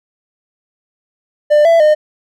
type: tone with pitch steps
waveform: triangle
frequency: 596 / 667 / 609 Hz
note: D5 / E5 / D#5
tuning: +25 / +20 / -37 cents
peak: -4 dBFS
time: 1.5-1.95 s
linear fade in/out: 20 ms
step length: 150 ms
effects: none